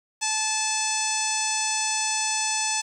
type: harmonic tone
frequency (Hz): 870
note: A5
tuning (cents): -20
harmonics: 1 / 2 / 3 / 4 / 5 / 6 / 7 / 8 / 9 / 10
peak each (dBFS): -30 / -36 / -31 / -36 / -35 / -33 / -30 / -35 / -31 / -34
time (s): 0.21-2.82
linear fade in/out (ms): 20
effects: 9-bit